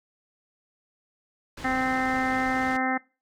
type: low-pass noise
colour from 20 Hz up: pink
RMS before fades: -40 dBFS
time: 1.57-2.77 s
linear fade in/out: 5 ms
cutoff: 6000 Hz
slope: 12 dB/octave
type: harmonic tone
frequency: 259.6 Hz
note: C4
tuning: 13 cents flat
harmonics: 1 / 2 / 3 / 4 / 5 / 6 / 7 / 8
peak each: -28 / -36 / -28 / -39 / -33 / -36 / -31 / -34 dBFS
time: 1.64-2.98 s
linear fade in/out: 10 ms
effects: noise-tail reverb RT60 0.3 s tail -22 dB re dry